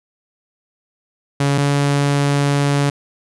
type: tone pair in turn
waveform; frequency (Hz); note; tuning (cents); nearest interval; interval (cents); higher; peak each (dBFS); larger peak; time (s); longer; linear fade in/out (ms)
sawtooth; 140.9 / 142.29; C#3 / C#3; +29 / +46; unison; 17; second; -10; neither; 1.4-1.58 / 1.58-2.9; second; 5
effects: resampled to 24000 Hz